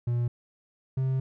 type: tone pair in turn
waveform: triangle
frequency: 120 / 131.77 Hz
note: B2 / C3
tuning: -49 / +13 cents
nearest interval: major second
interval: 162 cents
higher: second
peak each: -22 dBFS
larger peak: neither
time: 0.07-0.28 / 0.97-1.2 s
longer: second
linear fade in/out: 5 ms
effects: none